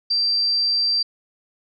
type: tone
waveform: sine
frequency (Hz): 4699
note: D8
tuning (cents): 0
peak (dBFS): -17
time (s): 0.1-1.03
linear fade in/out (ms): 10
effects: none

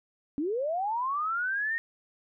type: linear sweep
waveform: sine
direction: up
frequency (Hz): 270 to 1864.7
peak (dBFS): -27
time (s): 0.38-1.78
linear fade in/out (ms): 0
effects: none

